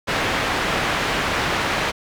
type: low-pass noise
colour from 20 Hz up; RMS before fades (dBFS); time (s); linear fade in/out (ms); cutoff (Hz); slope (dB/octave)
white; -22; 0.07-1.92; 20; 2200; 12
effects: none